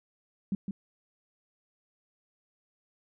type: tone with echo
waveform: sine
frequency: 196 Hz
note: G3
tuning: in tune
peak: -26 dBFS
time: 0.52-0.55 s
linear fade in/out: 2 ms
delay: 160 ms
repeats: 1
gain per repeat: -5 dB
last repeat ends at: 0.71 s
effects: none